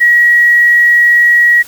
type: tone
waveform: sine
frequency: 1911 Hz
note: A#6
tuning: 43 cents sharp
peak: -4 dBFS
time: 0-1.63 s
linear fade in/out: 20 ms
effects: white hiss -35 dBFS RMS until 1.67 s